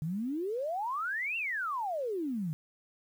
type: exponential two-way sweep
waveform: sine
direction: up then down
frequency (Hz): 148.3 to 2794 to 148.3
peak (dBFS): -31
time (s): 0.02-2.53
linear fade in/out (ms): 0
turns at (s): 1.37
effects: 10-bit